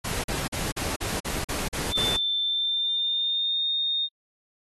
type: noise bursts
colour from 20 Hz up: pink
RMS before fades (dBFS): -30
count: 9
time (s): 0.04-2.168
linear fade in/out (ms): 10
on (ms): 200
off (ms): 41
type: tone with pitch glide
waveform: sine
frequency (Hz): 3549 to 3676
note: A7 to A#7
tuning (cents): +14 to -25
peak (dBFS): -23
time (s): 1.9-4.09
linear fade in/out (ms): 50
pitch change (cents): +61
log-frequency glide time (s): 2.42-3.67
effects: AAC 32 kbps